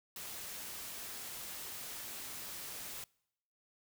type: noise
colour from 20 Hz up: white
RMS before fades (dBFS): -45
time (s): 0.16-3.04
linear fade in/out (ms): 2
effects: noise-tail reverb RT60 0.8 s tail -26 dB re dry